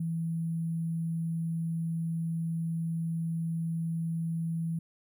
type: tone with sample-and-hold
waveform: sine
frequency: 164.81 Hz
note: E3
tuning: in tune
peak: -29 dBFS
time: 0-4.79 s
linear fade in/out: 5 ms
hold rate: 11025 Hz
effects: none